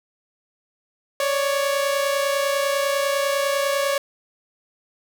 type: tone pair together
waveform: sawtooth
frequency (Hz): 554.4 / 584.4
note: C#5 / D5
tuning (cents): 0 / -9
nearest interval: minor second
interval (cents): 91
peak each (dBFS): -17 / -22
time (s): 1.2-3.98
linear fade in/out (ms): 2
effects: none